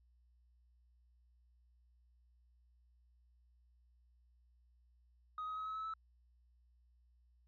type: tone with pitch steps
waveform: sine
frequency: 1254 / 1264.9 / 1275.9 / 1287 / 1298.2 / 1309.5 Hz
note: D#6 / D#6 / D#6 / E6 / E6 / E6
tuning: +13 / +28 / +43 / -42 / -27 / -12 cents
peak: -38 dBFS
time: 5.38-5.938 s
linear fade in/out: 2 ms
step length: 93 ms
effects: tanh soft clip ceiling -38 dBFS + added 60 Hz sine -67 dBFS peak until 7.47 s